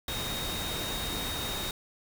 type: tone in noise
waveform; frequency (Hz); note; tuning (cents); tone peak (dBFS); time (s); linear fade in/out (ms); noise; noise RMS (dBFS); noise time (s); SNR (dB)
sine; 3729; A#7; 0; -36; 0.08-1.71; 2; pink; -35; 0.08-1.71; -4
effects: none